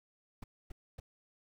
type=noise bursts; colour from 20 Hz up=brown; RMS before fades=-44 dBFS; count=3; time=0.42-1 s; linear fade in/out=5 ms; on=20 ms; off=260 ms; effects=none